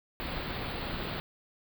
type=band-stop noise; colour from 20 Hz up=pink; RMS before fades=-36 dBFS; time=0.2-1.2 s; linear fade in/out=0 ms; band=4600 to 16000 Hz; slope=96 dB/octave; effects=none